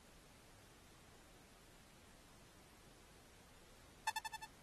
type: tone with echo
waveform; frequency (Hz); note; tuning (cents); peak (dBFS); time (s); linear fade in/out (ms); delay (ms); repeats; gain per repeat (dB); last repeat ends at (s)
sawtooth; 880; A5; 0; -31; 4.07-4.1; 5; 88; 4; -3; 4.452
effects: pink hiss -65 dBFS RMS until 4.62 s + AAC 32 kbps